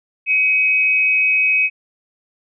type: tone pair together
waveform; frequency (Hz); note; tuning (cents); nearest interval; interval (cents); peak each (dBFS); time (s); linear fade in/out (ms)
sine; 2253 / 2534; C#7 / D#7; +28 / +31; major second; 203; -21 / -13; 0.26-1.7; 50
effects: none